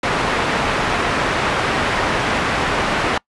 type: low-pass noise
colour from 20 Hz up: white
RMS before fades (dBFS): -19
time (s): 0.03-3.18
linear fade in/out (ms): 5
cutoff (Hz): 1700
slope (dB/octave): 12
effects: noise-tail reverb RT60 0.1 s tail -25 dB re dry + resampled to 24000 Hz